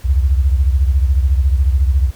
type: beating tone pair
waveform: sine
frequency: 65.41 / 79.41 Hz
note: C2 / D#2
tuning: 0 / +36 cents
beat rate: 14 Hz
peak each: -11 / -17 dBFS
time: 0.04-2.11 s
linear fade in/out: 20 ms
effects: pink hiss -44 dBFS RMS until 2.15 s